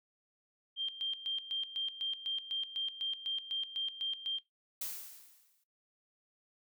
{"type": "tone with tremolo", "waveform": "sine", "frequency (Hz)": 3176, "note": "G7", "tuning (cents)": 22, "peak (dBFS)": -32, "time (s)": [0.76, 4.41], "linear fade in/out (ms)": 50, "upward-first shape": "square", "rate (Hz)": 4, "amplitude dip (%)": 75}
{"type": "noise with exponential decay", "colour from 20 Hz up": "blue", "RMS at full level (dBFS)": -37, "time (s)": [4.81, 5.64], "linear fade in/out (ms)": 5, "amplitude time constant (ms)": 180}
{"effects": ["noise-tail reverb RT60 0.2 s tail -20 dB re dry"]}